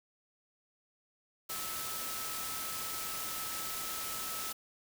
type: tone in noise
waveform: sine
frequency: 1301 Hz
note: E6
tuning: 23 cents flat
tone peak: -45 dBFS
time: 1.49-4.53 s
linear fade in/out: 10 ms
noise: white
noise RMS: -39 dBFS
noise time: 1.49-4.53 s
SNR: -9 dB
effects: none